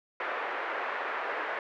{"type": "band-pass noise", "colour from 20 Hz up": "white", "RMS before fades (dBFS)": -34, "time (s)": [0.2, 1.59], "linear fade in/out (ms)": 2, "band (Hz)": [410, 1900], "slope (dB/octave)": 24, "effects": []}